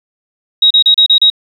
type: tone bursts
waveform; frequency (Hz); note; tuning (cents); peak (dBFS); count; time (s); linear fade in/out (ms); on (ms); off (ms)
sine; 3800; A#7; +33; -4; 6; 0.62-1.301; 5; 86; 33
effects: 7-bit